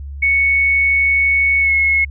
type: tone with pitch glide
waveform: sine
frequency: 2217 to 2178 Hz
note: C#7 to C#7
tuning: 0 to -31 cents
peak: -11 dBFS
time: 0.22-2.05 s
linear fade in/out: 10 ms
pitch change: -31 cents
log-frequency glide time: 1.6-1.72 s
effects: added 70 Hz sine -26 dBFS peak until 2.1 s